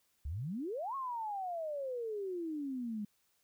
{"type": "exponential two-way sweep", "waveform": "sine", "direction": "up then down", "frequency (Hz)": [64.1, 1108.7, 202.9], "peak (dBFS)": -36, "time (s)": [0.25, 3.05], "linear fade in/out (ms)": 5, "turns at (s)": 0.95, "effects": ["white hiss -75 dBFS RMS until 3.43 s"]}